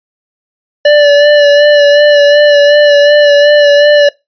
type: tone with vibrato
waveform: square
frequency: 583 Hz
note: D5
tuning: 13 cents flat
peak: -3 dBFS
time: 0.85-4.09 s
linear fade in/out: 5 ms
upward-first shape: sine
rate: 2.7 Hz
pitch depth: 25 cents each way
effects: noise-tail reverb RT60 0.2 s tail -22 dB re dry + resampled to 11025 Hz